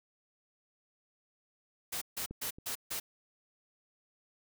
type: noise bursts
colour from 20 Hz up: white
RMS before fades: -37 dBFS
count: 5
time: 1.92-3 s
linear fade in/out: 10 ms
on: 96 ms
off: 150 ms
type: clicks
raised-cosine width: 3 ms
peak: -29 / -36 dBFS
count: 2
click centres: 2.31 / 2.585 s
effects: none